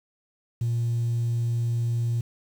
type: tone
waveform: sine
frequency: 117.5 Hz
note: A#2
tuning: 14 cents sharp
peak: -21 dBFS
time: 0.61-2.21 s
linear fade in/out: 5 ms
effects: tanh soft clip ceiling -19 dBFS + 8-bit